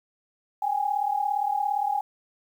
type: tone pair together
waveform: sine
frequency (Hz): 793.2 / 830.6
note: G5 / G#5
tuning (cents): +20 / 0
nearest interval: minor second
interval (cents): 80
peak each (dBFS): -27 / -25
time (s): 0.62-2.01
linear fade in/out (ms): 5
effects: 9-bit